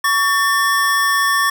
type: tone pair together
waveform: square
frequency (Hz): 1124.7 / 1792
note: C#6 / A6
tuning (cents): +25 / +31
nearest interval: minor sixth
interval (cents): 806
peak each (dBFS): -17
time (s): 0.04-1.5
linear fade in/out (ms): 5
effects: none